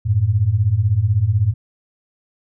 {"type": "beating tone pair", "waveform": "sine", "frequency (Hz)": [93.2, 109.2], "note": ["F#2", "A2"], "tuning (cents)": [13, -13], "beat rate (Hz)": 16, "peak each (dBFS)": [-18, -15], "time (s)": [0.05, 1.54], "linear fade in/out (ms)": 20, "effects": []}